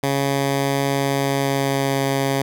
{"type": "tone with pitch glide", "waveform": "10% pulse", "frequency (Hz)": [138.59, 136.84], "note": ["C#3", "C#3"], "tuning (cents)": [0, -22], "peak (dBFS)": -10, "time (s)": [0.03, 2.42], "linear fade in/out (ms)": 5, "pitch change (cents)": -22, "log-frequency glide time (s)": [1.15, 2.02], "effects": []}